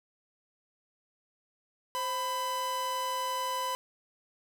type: tone pair together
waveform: 45% pulse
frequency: 525.2 / 999 Hz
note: C5 / B5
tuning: +6 / +20 cents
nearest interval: major seventh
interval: 1114 cents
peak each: -39 / -31 dBFS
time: 1.95-3.75 s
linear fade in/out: 0 ms
effects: none